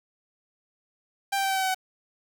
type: tone with pitch steps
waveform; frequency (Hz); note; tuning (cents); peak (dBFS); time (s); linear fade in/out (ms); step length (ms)
sawtooth; 789 / 782.6 / 776.3 / 770.1 / 763.9 / 757.7 / 751.6; G5 / G5 / G5 / G5 / G5 / F#5 / F#5; +11 / -3 / -17 / -31 / -45 / +41 / +27; -20; 1.32-1.747; 10; 61
effects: 8-bit